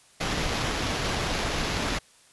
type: noise with sample-and-hold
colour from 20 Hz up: pink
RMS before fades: -28 dBFS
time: 0.2-1.99 s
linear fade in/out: 10 ms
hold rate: 8820 Hz
effects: white hiss -57 dBFS RMS until 2.32 s + resampled to 24000 Hz